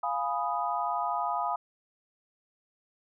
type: chord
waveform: sine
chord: F half-diminished seventh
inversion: none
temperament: equal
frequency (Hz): 698.5 / 830.6 / 987.8 / 1244.5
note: F5 / Ab5 / Cb6 / Eb6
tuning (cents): 0 / 0 / 0 / 0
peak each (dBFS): -33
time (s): 0.03-1.56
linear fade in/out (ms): 5
effects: none